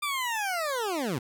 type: linear sweep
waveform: 20% pulse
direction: down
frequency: 1200 to 110 Hz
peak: -23 dBFS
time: 0.02-1.19 s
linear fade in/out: 10 ms
effects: none